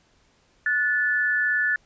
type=tone pair together; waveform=sine; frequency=1464.8 / 1742 Hz; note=F#6 / A6; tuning=-18 / -18 cents; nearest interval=minor third; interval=300 cents; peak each=-25 / -21 dBFS; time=0.66-1.76 s; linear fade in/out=2 ms; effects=pink hiss -62 dBFS RMS until 1.85 s + resampled to 16000 Hz